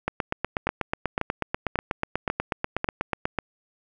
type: two click trains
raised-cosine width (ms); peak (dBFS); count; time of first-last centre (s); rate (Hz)
0.5; -9 / -9; 27 / 6; 0.08-3.255 / 0.67-3.387; 8.19 / 1.84
effects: none